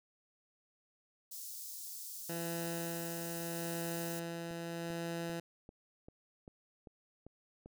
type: high-pass noise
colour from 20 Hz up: white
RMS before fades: -46 dBFS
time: 1.31-4.2 s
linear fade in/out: 10 ms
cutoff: 4900 Hz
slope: 24 dB/octave
type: tone with tremolo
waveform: 15% pulse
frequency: 168.4 Hz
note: E3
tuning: 37 cents sharp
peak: -31 dBFS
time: 2.29-5.4 s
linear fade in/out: 5 ms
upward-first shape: sine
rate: 0.79 Hz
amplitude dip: 30%
type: click train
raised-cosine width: 2 ms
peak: -38 dBFS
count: 9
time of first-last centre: 4.51-7.66 s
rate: 2.54 Hz
effects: none